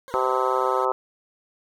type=tone with vibrato; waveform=20% pulse; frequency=506 Hz; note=B4; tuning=42 cents sharp; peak=-34 dBFS; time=0.08-0.85 s; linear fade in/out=0 ms; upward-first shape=triangle; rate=19 Hz; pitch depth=170 cents each way
type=harmonic tone; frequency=129 Hz; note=C3; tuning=24 cents flat; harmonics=3 / 4 / 5 / 6 / 7 / 8 / 9 / 10; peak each=-27 / -26 / -32 / -31 / -27 / -28 / -32 / -27 dBFS; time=0.14-0.92 s; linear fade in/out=0 ms
effects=none